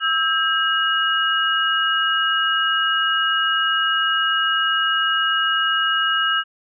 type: tone cluster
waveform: sine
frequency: 1307 / 1602 / 2885 Hz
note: E6 / G6 / F#7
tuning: -15 / +37 / -44 cents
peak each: -21 dBFS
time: 0-6.44 s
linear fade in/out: 50 ms
effects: none